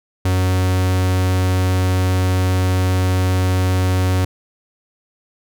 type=tone; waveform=45% pulse; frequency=92.5 Hz; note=F#2; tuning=in tune; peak=-14 dBFS; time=0.25-4.25 s; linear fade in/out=5 ms; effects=none